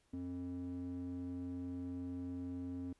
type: tone with band-pass filter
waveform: square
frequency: 89.1 Hz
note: F2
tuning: 35 cents sharp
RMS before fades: -43 dBFS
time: 0.13-2.93 s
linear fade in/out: 5 ms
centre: 230 Hz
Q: 6
effects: pink hiss -75 dBFS RMS until 2.99 s + resampled to 24000 Hz